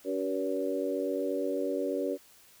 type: harmonic tone with a mistuned harmonic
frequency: 94.7 Hz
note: F#2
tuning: 41 cents sharp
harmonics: 3 / 4 / 5 / 6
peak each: -34 / -34 / -34 / -34 dBFS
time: 0.04-2.18 s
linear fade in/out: 50 ms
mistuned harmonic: 5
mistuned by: +23 cents
effects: white hiss -58 dBFS RMS until 2.6 s